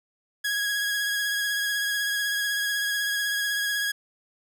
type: tone with vibrato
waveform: sawtooth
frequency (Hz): 1656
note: G#6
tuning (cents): -5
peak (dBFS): -21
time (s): 0.44-3.92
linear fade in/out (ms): 10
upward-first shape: triangle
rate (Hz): 16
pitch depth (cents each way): 26
effects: none